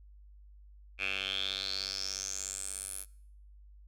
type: tone with band-pass filter sweep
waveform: 10% pulse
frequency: 96.8 Hz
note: G2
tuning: 21 cents flat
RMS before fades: -37 dBFS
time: 0.98-3.06 s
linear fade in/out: 50 ms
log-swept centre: 2500 to 11000 Hz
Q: 7.3
effects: noise-tail reverb RT60 0.7 s tail -23 dB re dry + added 50 Hz sine -52 dBFS peak until 3.87 s